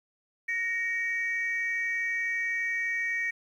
sine tone pair together, 1864.7 / 2273 Hz, A#6 / C#7, 0 / +43 cents, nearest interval minor third, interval 343 cents, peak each -28 / -30 dBFS, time 0.48-3.31 s, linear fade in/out 10 ms, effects tanh soft clip ceiling -22 dBFS + 10-bit

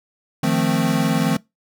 square chord, F dominant seventh, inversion third, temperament equal, 155.56 / 174.61 / 220 / 261.6 Hz, Eb3 / F3 / A3 / C4, 0 / 0 / 0 / 0 cents, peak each -23 dBFS, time 0.43-1.37 s, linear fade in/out 5 ms, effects noise-tail reverb RT60 0.2 s tail -23 dB re dry

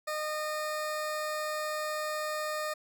20% pulse tone, 612 Hz, D#5, 29 cents flat, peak -27 dBFS, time 0.07-2.74 s, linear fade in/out 10 ms, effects none

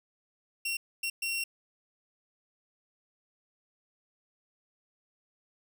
sawtooth tone bursts at uneven times, 2735 Hz, F7, 37 cents flat, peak -27 dBFS, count 3, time 0.65-0.77 / 1.03-1.1 / 1.22-1.44 s, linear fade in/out 5 ms, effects none

